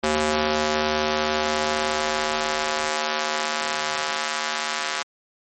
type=tone with high-pass filter sweep; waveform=square; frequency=76.5 Hz; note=D#2; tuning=29 cents flat; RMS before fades=-24 dBFS; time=0.03-5.03 s; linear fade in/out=10 ms; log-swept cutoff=350 to 1200 Hz; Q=0.78; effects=MP3 32 kbps